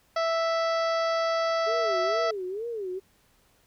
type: harmonic tone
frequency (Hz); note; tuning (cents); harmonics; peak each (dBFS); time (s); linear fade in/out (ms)
659.3; E5; 0; 1 / 2 / 3 / 4 / 5 / 6 / 7 / 8 / 9; -25 / -29 / -36 / -46 / -43 / -47 / -40 / -44 / -49; 0.16-2.31; 5
type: tone with vibrato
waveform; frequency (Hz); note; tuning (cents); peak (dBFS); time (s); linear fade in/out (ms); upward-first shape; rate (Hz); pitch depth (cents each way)
sine; 415.3; G#4; 0; -30; 1.66-3; 20; sine; 2.2; 230
effects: pink hiss -64 dBFS RMS until 3.66 s